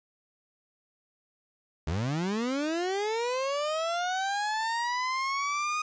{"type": "linear sweep", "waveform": "30% pulse", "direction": "up", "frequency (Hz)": [71.3, 1244.5], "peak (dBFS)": -25, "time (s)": [1.87, 5.82], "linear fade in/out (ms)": 5, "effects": ["resampled to 16000 Hz", "10-bit"]}